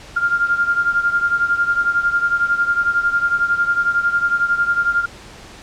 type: beating tone pair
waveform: sine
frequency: 1396.9 / 1407.9 Hz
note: F6 / F6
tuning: 0 / +14 cents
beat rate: 11 Hz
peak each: -16 / -20 dBFS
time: 0.16-5.06 s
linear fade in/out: 10 ms
effects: pink hiss -39 dBFS RMS until 5.62 s + low-pass 7000 Hz 12 dB/octave